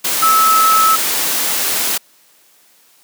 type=tone in noise; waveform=sine; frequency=1301 Hz; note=E6; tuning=23 cents flat; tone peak=-9 dBFS; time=0.22-0.96 s; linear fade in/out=10 ms; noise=white; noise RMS=-17 dBFS; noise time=0.04-1.98 s; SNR=+5 dB; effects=white hiss -51 dBFS RMS until 3.03 s + high-pass 200 Hz 12 dB/octave